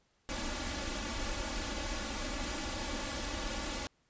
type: noise with comb filter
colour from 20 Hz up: pink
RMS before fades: -37 dBFS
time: 0.29-3.87 s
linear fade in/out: 0 ms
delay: 3.5 ms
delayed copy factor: +1
effects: pink hiss -73 dBFS RMS until 4.09 s + resampled to 16000 Hz